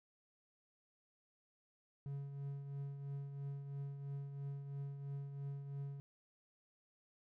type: tone with tremolo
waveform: triangle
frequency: 140 Hz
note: C#3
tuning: 18 cents sharp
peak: -38 dBFS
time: 2.06-6 s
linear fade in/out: 0 ms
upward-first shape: triangle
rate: 3 Hz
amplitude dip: 55%
effects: none